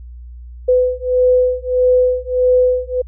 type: beating tone pair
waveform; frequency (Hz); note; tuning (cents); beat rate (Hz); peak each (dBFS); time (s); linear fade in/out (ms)
sine; 502 / 503.6; B4 / B4; +28 / +34; 1.6; -14; 0.68-3.02; 10
effects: added 60 Hz sine -31 dBFS peak until 3.07 s